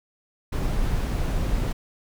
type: noise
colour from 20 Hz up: brown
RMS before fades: -24 dBFS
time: 0.52-1.73 s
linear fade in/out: 10 ms
effects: none